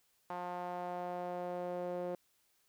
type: tone with band-pass filter sweep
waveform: sawtooth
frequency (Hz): 177.9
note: F3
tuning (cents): +32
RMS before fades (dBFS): -40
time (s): 0.3-2.15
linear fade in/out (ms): 2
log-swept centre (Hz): 870 to 500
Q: 2.8
effects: white hiss -74 dBFS RMS until 2.68 s